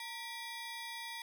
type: ring-modulated tone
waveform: 20% pulse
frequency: 1433 Hz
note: F6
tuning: 44 cents sharp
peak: -34 dBFS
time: 0-1.22 s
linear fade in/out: 2 ms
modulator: 511 Hz
effects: none